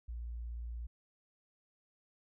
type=tone; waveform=sine; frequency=58.4 Hz; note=A#1; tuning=4 cents sharp; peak=-39 dBFS; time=0.08-0.87 s; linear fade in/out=10 ms; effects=none